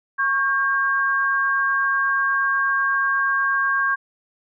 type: tone pair together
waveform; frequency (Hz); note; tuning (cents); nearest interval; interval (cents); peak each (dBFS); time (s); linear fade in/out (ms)
sine; 1105 / 1603.2; C#6 / G6; -6 / +38; tritone; 644; -22 / -19; 0.18-3.96; 20
effects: none